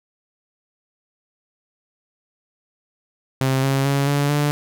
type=tone with pitch steps; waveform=sawtooth; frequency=132.9 / 136.16 / 139.51 / 142.93 / 146.44 Hz; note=C3 / C#3 / C#3 / D3 / D3; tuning=+27 / -31 / +11 / -47 / -5 cents; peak=-13 dBFS; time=3.41-4.51 s; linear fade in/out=0 ms; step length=220 ms; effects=none